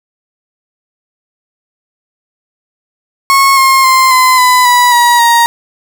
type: tone with pitch steps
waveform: 35% pulse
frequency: 1094 / 1070.2 / 1047 / 1024.3 / 1002 / 980.3 / 959 / 938.2 Hz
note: C#6 / C6 / C6 / C6 / B5 / B5 / A#5 / A#5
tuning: -23 / +39 / +1 / -37 / +25 / -13 / +49 / +11 cents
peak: -3 dBFS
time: 3.3-5.46 s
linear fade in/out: 0 ms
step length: 270 ms
effects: none